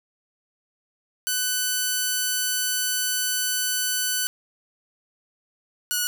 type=tone pair in turn; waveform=5% pulse; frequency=1500 / 1463.2 Hz; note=F#6 / F#6; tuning=+23 / -20 cents; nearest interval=unison; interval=43 cents; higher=first; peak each=-11 dBFS; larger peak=neither; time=1.27-4.27 / 5.91-6.07 s; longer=first; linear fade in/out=0 ms; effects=8-bit